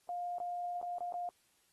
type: tone with dropouts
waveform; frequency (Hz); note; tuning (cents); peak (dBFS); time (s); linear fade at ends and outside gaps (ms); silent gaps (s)
sine; 706; F5; +19; -36; 0.09-1.29; 1; 0.384-0.401 / 0.815-0.827 / 0.984-1.006 / 1.124-1.14
effects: white hiss -72 dBFS RMS until 1.72 s + AAC 32 kbps